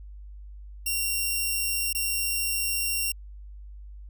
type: tone with dropouts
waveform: 5% pulse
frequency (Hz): 2754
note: F7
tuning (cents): -25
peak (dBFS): -16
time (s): 0.86-3.12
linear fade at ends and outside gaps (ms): 5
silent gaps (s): 1.929-1.948
effects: added 50 Hz sine -40 dBFS peak until 4.09 s